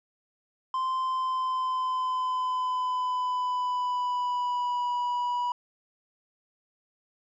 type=tone with pitch glide; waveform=triangle; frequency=1039 to 975 Hz; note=C6 to B5; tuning=-12 to -23 cents; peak=-24 dBFS; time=0.74-5.52 s; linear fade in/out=2 ms; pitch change=-111 cents; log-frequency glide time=0.98-4.96 s; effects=resampled to 16000 Hz